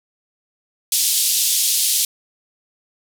white band-pass noise, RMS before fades -18 dBFS, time 0.92-2.05 s, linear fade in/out 2 ms, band 3300 to 13000 Hz, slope 24 dB/octave, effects none

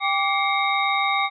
sine tone cluster, 792 / 1165 / 2132 / 2279 / 3738 Hz, G5 / D6 / C7 / C#7 / A#7, +18 / -14 / +32 / +47 / +4 cents, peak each -24 / -24 / -25 / -29 / -28 dBFS, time 0-1.3 s, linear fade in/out 50 ms, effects none

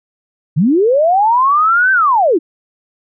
sine linear two-way sweep, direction up then down, 130.2 to 1567 to 281.1 Hz, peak -8 dBFS, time 0.56-2.39 s, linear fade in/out 20 ms, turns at 1.92 s, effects none

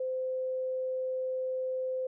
sine tone, 516 Hz, C5, 24 cents flat, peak -30 dBFS, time 0-2.07 s, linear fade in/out 5 ms, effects none

